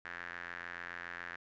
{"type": "tone with band-pass filter", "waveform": "sawtooth", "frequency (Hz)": 87, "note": "F2", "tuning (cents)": -6, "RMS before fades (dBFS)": -45, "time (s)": [0.05, 1.36], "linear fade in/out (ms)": 0, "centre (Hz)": 1700, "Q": 4.9, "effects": ["resampled to 16000 Hz"]}